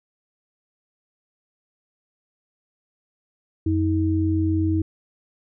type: tone pair together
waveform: sine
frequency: 90.26 / 318.5 Hz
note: F#2 / D#4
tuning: -42 / +41 cents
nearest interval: octave + minor seventh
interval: 2183 cents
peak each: -21 dBFS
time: 3.66-4.82 s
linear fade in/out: 5 ms
effects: none